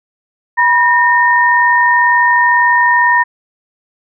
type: tone pair together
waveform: sine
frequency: 971 / 1833 Hz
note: B5 / A#6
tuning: -30 / -30 cents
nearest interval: major seventh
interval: 1100 cents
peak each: -10 dBFS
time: 0.57-3.24 s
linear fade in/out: 20 ms
effects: none